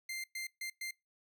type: tone bursts at uneven times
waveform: sawtooth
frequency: 2093 Hz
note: C7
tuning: in tune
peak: -35 dBFS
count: 4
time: 0.09-0.24 / 0.35-0.47 / 0.61-0.7 / 0.81-0.91 s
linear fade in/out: 5 ms
effects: noise-tail reverb RT60 0.2 s tail -23 dB re dry